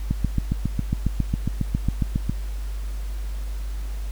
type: click train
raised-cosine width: 5 ms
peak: -9 dBFS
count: 17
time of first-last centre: 0.11-2.296 s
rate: 7.32 Hz
effects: added 50 Hz sine -26 dBFS peak until 4.11 s + pink hiss -46 dBFS RMS until 4.11 s